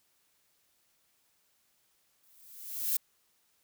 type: noise with exponential growth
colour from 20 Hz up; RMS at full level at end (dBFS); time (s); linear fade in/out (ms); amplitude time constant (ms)
violet; -27; 2.23-2.97; 5; 160
effects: white hiss -72 dBFS RMS until 3.63 s